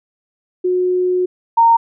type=tone pair in turn; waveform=sine; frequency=363.8 / 922.3 Hz; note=F#4 / A#5; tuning=-29 / -19 cents; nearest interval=octave + major third; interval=1610 cents; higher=second; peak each=-13 / -7 dBFS; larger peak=second; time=0.64-1.26 / 1.57-1.77 s; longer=first; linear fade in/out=10 ms; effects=none